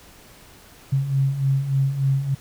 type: beating tone pair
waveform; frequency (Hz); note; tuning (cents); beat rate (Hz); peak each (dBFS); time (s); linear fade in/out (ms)
sine; 133.7 / 137.1; C3 / C#3; +38 / -19; 3.4; -25 / -19; 0.92-2.35; 10
effects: pink hiss -48 dBFS RMS until 2.4 s